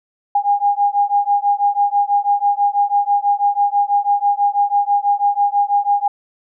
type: beating tone pair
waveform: sine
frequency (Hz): 810 / 816.1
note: G#5 / G#5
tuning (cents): -43 / -31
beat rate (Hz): 6.1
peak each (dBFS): -16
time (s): 0.35-6.08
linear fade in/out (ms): 5
effects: none